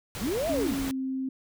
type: noise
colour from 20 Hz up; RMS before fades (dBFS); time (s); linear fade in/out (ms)
pink; -36; 0.15-0.91; 0
type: linear two-way sweep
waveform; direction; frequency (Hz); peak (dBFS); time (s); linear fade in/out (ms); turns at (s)
sine; up then down; 146.6 to 690 to 146.6; -26; 0.19-0.76; 50; 0.49
type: tone with pitch glide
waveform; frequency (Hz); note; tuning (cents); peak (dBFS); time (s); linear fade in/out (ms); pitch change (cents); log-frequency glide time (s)
sine; 277.2 to 263.5; C#4 to C4; 0 to +12; -28; 0.49-1.29; 5; -88; 0.71-0.96
effects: none